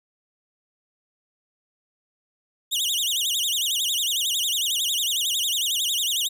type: tone with vibrato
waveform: sawtooth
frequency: 3282 Hz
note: G#7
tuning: 21 cents flat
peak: -19 dBFS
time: 2.71-6.29 s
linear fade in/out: 20 ms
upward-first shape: sine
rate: 11 Hz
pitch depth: 260 cents each way
effects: none